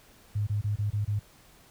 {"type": "tone bursts", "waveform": "sine", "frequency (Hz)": 103.83, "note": "G#2", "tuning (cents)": 0, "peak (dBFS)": -25, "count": 6, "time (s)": [0.35, 1.195], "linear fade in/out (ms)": 10, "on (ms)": 120, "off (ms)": 25, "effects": ["pink hiss -57 dBFS RMS until 1.7 s"]}